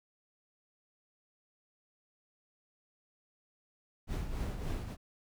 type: noise with tremolo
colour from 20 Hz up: brown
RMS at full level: -34 dBFS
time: 4.07-4.97 s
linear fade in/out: 50 ms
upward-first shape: triangle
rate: 3.5 Hz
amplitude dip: 60%
effects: none